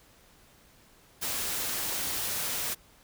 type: noise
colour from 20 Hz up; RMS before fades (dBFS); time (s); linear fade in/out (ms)
white; -32; 1.21-2.75; 20
effects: pink hiss -59 dBFS RMS until 3.03 s